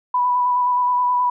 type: tone with vibrato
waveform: sine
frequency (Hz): 987.8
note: B5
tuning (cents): 0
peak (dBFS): -15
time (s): 0.14-1.3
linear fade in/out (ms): 5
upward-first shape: square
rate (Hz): 9.5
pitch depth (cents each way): 14
effects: none